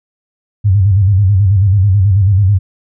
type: tone with vibrato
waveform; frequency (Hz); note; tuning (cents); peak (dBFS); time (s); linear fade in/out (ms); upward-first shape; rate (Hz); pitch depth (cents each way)
sine; 98; G2; 0; -6; 0.64-2.59; 20; square; 9.2; 96
effects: none